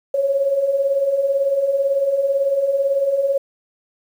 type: beating tone pair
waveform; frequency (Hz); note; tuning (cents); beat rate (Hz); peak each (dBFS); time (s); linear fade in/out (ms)
sine; 536 / 554; C5 / C#5; +42 / -1; 18; -24 / -16; 0.14-3.38; 5
effects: 8-bit